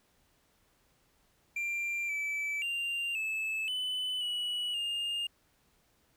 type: tone with pitch steps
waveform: triangle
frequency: 2374 / 2310 / 2785 / 2611 / 3009 / 2935 / 2822 Hz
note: D7 / D7 / F7 / E7 / F#7 / F#7 / F7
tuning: +18 / -29 / -5 / -17 / +28 / -15 / +17 cents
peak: -30 dBFS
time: 1.56-5.27 s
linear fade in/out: 5 ms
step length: 530 ms
effects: pink hiss -70 dBFS RMS until 6.16 s